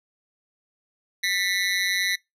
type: tone with amplitude modulation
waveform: 25% pulse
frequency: 1975.5 Hz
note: B6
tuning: in tune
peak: -14 dBFS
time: 1.23-2.16 s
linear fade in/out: 10 ms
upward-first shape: sine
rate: 188 Hz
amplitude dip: 100%
effects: noise-tail reverb RT60 0.2 s tail -25 dB re dry + low-pass 11000 Hz 12 dB/octave